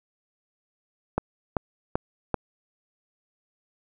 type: click train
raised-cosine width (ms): 1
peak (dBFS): -9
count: 4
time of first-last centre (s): 1.18-2.343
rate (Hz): 2.58
effects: none